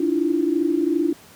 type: tone cluster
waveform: sine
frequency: 292.5 / 324.6 / 347.4 Hz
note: D4 / E4 / F4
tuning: -7 / -27 / -9 cents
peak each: -22 dBFS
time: 0-1.13 s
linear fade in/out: 5 ms
effects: pink hiss -47 dBFS RMS until 1.35 s + high-pass 100 Hz 12 dB/octave